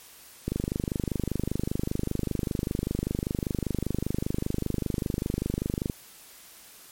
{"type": "click train", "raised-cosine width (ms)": 3, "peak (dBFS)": -14, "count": 137, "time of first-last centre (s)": [0.48, 5.898], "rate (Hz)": 25.1, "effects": ["white hiss -50 dBFS RMS until 6.91 s", "MP3 64 kbps"]}